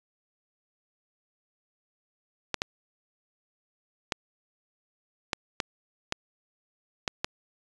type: clicks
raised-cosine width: 0.2 ms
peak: -9 dBFS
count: 8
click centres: 2.543 / 2.619 / 4.122 / 5.332 / 5.602 / 6.124 / 7.078 / 7.245 s
effects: resampled to 22050 Hz